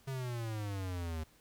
square exponential sweep, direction down, 136.3 to 77.78 Hz, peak -37 dBFS, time 0.07-1.24 s, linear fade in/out 10 ms, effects pink hiss -65 dBFS RMS until 1.4 s

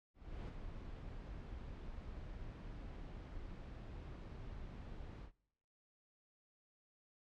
brown noise with ADSR envelope, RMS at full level -44 dBFS, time 0.14-5.32 s, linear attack 340 ms, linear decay 28 ms, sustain -5 dB, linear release 92 ms, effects noise-tail reverb RT60 0.9 s tail -26 dB re dry + low-pass 4000 Hz 12 dB/octave

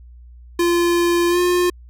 square tone with pitch glide, 345.5 to 355.6 Hz, F4 to F4, -19 to +31 cents, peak -15 dBFS, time 0.59-1.7 s, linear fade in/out 5 ms, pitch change +50 cents, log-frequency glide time 1.29-1.39 s, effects added 60 Hz sine -39 dBFS peak until 1.89 s

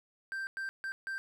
triangle tone bursts at uneven times, 1570 Hz, G6, 2 cents sharp, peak -33 dBFS, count 4, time 0.32-0.47 / 0.57-0.69 / 0.84-0.92 / 1.07-1.18 s, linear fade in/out 0 ms, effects none

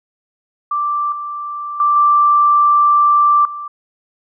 sine tone with level steps, 1174.7 Hz, D6, in tune, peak -15 / -22 / -10 / -8 / -24 dBFS, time 0.71-3.68 s, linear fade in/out 5 ms, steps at 1.12 / 1.8 / 1.96 / 3.45 s, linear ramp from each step 2 ms, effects none

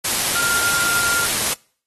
sine tone in noise, 1398 Hz, F6, 1 cent sharp, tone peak -21 dBFS, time 0.35-1.26 s, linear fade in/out 10 ms, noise white, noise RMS -20 dBFS, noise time 0.04-1.54 s, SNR -4 dB, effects noise-tail reverb RT60 0.5 s tail -26 dB re dry + AAC 32 kbps

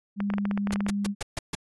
sine tone, 202 Hz, G#3, 48 cents flat, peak -25 dBFS, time 0.16-1.15 s, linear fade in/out 50 ms
clicks, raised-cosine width 0.5 ms, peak -17 dBFS, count 12, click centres 0.204 / 0.302 / 0.338 / 0.383 / 0.454 / 0.512 / 0.576 / 0.672 / 0.708 / 0.759 / 0.806 / 0.865 s
pink noise bursts, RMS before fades -30 dBFS, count 6, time 0.72-1.552 s, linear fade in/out 5 ms, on 22 ms, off 140 ms
effects resampled to 24000 Hz

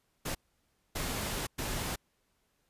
pink noise bursts at uneven times, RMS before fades -35 dBFS, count 3, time 0.25-0.35 / 0.95-1.47 / 1.58-1.96 s, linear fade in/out 10 ms, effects pink hiss -75 dBFS RMS until 2.69 s + resampled to 32000 Hz

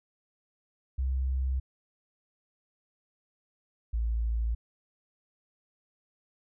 sine tone pair in turn, 65.41 / 56.62 Hz, C2 / A#1, 0 / -50 cents, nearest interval major second, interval 250 cents, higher first, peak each -26 dBFS, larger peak neither, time 0.98-1.6 / 3.93-4.55 s, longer neither, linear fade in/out 10 ms, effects none

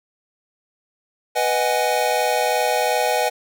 square chord, G# minor seventh, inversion first, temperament equal with one note detuned, 493.9 / 622.3 / 747.7 / 830.6 Hz, B4 / D#5 / F#5 / G#5, 0 / 0 / +18 / 0 cents, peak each -24 dBFS, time 1.35-3.3 s, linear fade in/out 20 ms, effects none

